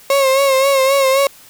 35% pulse tone with vibrato, 541 Hz, C#5, 42 cents flat, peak -9 dBFS, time 0.1-1.27 s, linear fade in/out 2 ms, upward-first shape sine, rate 3.8 Hz, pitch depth 52 cents each way, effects white hiss -43 dBFS RMS until 1.49 s

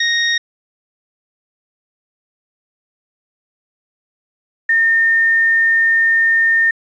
25% pulse / sine tone pair in turn, 1864.7 / 1820 Hz, A#6 / A#6, 0 / -42 cents, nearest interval unison, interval 42 cents, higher first, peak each -10 dBFS, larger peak neither, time 0-0.38 / 4.69-6.71 s, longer second, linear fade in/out 5 ms, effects resampled to 16000 Hz + 8-bit

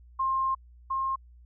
sine tone pair in turn, 1061 / 1067.1 Hz, C6 / C6, +24 / +34 cents, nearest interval unison, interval 10 cents, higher second, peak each -24 / -26 dBFS, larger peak first, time 0.19-0.55 / 0.9-1.16 s, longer first, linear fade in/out 10 ms, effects added 60 Hz sine -50 dBFS peak until 1.45 s

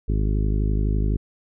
harmonic tone, 51.91 Hz, G#1, in tune, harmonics 1 / 2 / 3 / 4 / 5 / 6 / 7 / 8, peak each -20 / -26 / -30 / -32 / -34 / -36 / -37 / -38 dBFS, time 0.08-1.17 s, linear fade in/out 10 ms, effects none

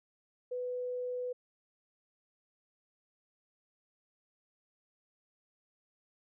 sine tone, 497 Hz, B4, 11 cents sharp, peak -34 dBFS, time 0.51-1.33 s, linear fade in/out 10 ms, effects none

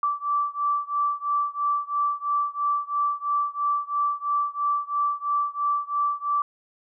sine beating tone pair, 1162 / 1165 Hz, D6 / D6, -19 / -14 cents, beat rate 3 Hz, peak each -25 / -26 dBFS, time 0.03-6.42 s, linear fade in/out 2 ms, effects none

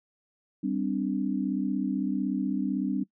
sine chord, G suspended fourth, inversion none, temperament equal with one note detuned, 196 / 257.7 / 293.7 Hz, G3 / C4 / D4, 0 / -26 / 0 cents, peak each -30 dBFS, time 0.63-3.04 s, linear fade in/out 10 ms, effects noise-tail reverb RT60 0.1 s tail -21 dB re dry

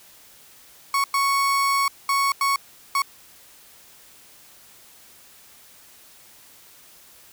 35% pulse tone bursts at uneven times, 1108.7 Hz, C#6, in tune, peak -17 dBFS, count 5, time 0.94-1.04 / 1.14-1.88 / 2.09-2.32 / 2.41-2.56 / 2.95-3.02 s, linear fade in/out 2 ms, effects white hiss -50 dBFS RMS until 7.32 s

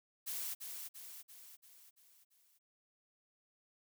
blue noise with echo, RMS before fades -41 dBFS, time 0.26-0.55 s, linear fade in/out 20 ms, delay 340 ms, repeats 6, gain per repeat -5 dB, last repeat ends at 2.59 s, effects none

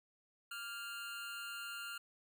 25% pulse tone with amplitude modulation, 1396.9 Hz, F6, in tune, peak -37 dBFS, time 0.51-1.98 s, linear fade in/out 5 ms, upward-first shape sine, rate 228 Hz, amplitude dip 55%, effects none

